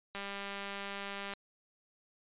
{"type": "click train", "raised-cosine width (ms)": 0.3, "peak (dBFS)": -25, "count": 237, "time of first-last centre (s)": [0.15, 1.336], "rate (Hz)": 199, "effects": ["resampled to 8000 Hz"]}